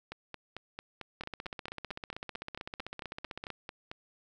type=two click trains; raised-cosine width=0.3 ms; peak=-23 / -24 dBFS; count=37 / 18; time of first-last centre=1.21-3.503 / 0.12-3.915 s; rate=15.7 / 4.48 Hz; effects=none